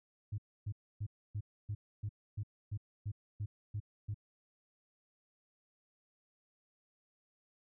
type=tone bursts; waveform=sine; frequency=103.83 Hz; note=G#2; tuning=in tune; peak=-34 dBFS; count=12; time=0.32-4.144 s; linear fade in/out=10 ms; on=62 ms; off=280 ms; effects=tanh soft clip ceiling -32 dBFS